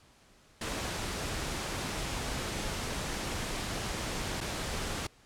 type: noise with dropouts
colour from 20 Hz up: pink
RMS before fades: -35 dBFS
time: 0.61-5.07 s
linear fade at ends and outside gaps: 5 ms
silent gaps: 4.406-4.41 s
effects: pink hiss -61 dBFS RMS until 5.25 s + low-pass 9000 Hz 12 dB/octave